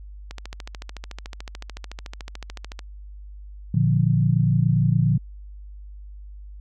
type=click train; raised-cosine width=0.2 ms; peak=-18 dBFS; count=35; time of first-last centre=0.31-2.792 s; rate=13.7 Hz
type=chord; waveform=sine; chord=Bb major; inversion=none; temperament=equal with one note detuned; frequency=116.54 / 146.83 / 173.81 Hz; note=Bb2 / D3 / F3; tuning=0 / 0 / -8 cents; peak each=-20 / -20 / -22 dBFS; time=3.74-5.18 s; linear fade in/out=5 ms
effects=added 50 Hz sine -37 dBFS peak until 6.6 s